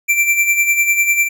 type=tone with tremolo; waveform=square; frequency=2349 Hz; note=D7; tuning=in tune; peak=-10 dBFS; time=0.08-1.29 s; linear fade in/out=20 ms; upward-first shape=sine; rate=10 Hz; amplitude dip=60%; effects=none